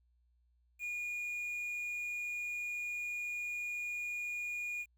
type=tone with quantisation; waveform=triangle; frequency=2438 Hz; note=D#7; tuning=36 cents flat; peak=-35 dBFS; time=0.79-4.86 s; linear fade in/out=50 ms; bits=10; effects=added 60 Hz sine -69 dBFS peak until 4.97 s